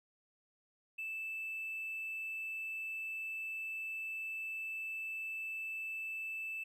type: tone with hard clipping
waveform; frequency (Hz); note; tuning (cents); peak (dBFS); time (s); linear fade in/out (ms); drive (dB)
triangle; 2637; E7; 0; -39; 0.98-6.64; 10; 4
effects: none